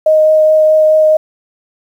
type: tone with vibrato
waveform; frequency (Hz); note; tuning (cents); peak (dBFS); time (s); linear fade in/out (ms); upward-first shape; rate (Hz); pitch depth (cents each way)
sine; 622.3; D#5; 0; -5; 0.06-1.17; 5; triangle; 4.7; 9
effects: 7-bit